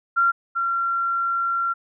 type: tone pair in turn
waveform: sine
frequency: 1378 / 1370.2 Hz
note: F6 / F6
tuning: -24 / -33 cents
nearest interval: unison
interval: 9 cents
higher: first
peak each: -15 / -20 dBFS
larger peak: first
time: 0.16-0.32 / 0.55-1.74 s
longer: second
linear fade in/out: 20 ms
effects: none